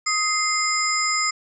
sine tone cluster, 1256 / 2088 / 5060 / 7260 Hz, D#6 / C7 / D#8 / A#8, +16 / -4 / +28 / -47 cents, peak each -25 dBFS, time 0.06-1.31 s, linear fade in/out 10 ms, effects none

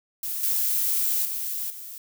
violet noise with level steps, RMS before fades -30 / -24 / -30 / -39 dBFS, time 0.23-1.98 s, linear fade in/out 2 ms, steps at 0.43 / 1.25 / 1.7 s, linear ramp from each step 2 ms, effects none

